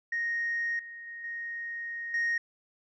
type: tone with level steps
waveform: sine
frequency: 1864.7 Hz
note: A#6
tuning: in tune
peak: -27 / -41 / -39 / -34 / -24 dBFS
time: 0.12-2.38 s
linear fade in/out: 5 ms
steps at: 0.79 / 1.07 / 1.24 / 2.14 s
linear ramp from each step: 2 ms
effects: tanh soft clip ceiling -24 dBFS